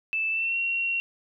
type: tone with pitch glide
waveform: sine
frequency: 2637 to 2738 Hz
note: E7 to F7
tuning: 0 to -35 cents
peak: -24 dBFS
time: 0.13-1 s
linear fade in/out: 0 ms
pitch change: +65 cents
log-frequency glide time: 0.3-0.57 s
effects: none